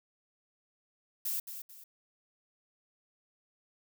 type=noise with echo; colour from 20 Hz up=violet; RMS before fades=-34 dBFS; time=1.25-1.4 s; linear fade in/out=5 ms; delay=220 ms; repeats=2; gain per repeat=-9 dB; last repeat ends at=1.84 s; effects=none